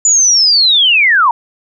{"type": "linear sweep", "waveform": "sine", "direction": "down", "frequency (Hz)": [7040, 887], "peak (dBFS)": -6, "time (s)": [0.05, 1.31], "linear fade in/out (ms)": 2, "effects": []}